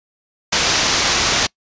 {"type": "low-pass noise", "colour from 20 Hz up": "white", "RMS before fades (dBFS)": -17, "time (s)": [0.52, 1.47], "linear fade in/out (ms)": 10, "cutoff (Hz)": 6700, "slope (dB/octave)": 48, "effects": ["noise-tail reverb RT60 0.1 s tail -25 dB re dry", "resampled to 16000 Hz"]}